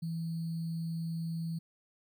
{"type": "tone with sample-and-hold", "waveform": "sine", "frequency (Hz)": 164.81, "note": "E3", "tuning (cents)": 0, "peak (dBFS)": -33, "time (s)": [0.02, 1.59], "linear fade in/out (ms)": 10, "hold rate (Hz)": 4410, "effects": []}